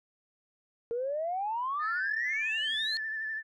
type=exponential sweep; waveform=sine; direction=up; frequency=457.3 to 4324 Hz; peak=-29 dBFS; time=0.91-2.97 s; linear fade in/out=0 ms
type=tone with vibrato; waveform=sine; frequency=1760 Hz; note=A6; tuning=in tune; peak=-32 dBFS; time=1.79-3.43 s; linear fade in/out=50 ms; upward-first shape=sine; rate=12 Hz; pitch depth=33 cents each way
effects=tanh soft clip ceiling -23 dBFS